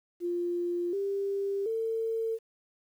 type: tone with pitch steps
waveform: sine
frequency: 349.2 / 396.5 / 450.2 Hz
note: F4 / G4 / A4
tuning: 0 / +20 / +40 cents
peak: -28 dBFS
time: 0.2-2.39 s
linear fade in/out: 50 ms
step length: 730 ms
effects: 10-bit